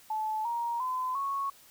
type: tone with pitch steps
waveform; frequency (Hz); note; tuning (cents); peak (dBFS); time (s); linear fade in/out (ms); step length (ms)
sine; 867 / 940 / 1019.2 / 1105; A5 / A#5 / C6 / C#6; -26 / +14 / -46 / -6; -29; 0.1-1.5; 5; 350
effects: white hiss -57 dBFS RMS until 1.7 s